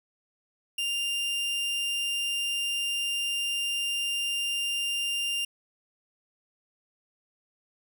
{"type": "tone", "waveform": "40% pulse", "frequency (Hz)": 2796, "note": "F7", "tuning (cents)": 1, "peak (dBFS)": -26, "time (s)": [0.78, 5.45], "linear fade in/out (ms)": 5, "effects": []}